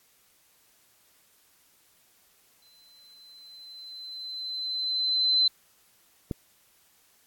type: tone with exponential growth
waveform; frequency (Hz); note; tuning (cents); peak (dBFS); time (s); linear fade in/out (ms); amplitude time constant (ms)
sine; 4056; B7; +45; -18; 2.62-5.48; 5; 620
type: click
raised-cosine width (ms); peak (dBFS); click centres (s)
3; -17; 6.312
effects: white hiss -63 dBFS RMS until 7.26 s + AAC 64 kbps